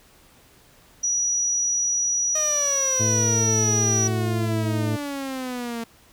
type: tone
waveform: sine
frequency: 5830 Hz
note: F#8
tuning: 26 cents flat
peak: -20 dBFS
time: 1.03-4.08 s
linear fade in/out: 10 ms
type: exponential sweep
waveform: sawtooth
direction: down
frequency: 622.3 to 228.2 Hz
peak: -24 dBFS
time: 2.35-5.84 s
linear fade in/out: 5 ms
type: harmonic tone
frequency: 110 Hz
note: A2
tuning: in tune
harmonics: 1 / 2 / 3 / 4 / 6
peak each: -23 / -29 / -33 / -35 / -39 dBFS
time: 2.99-4.97 s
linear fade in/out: 20 ms
effects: pink hiss -54 dBFS RMS until 6.12 s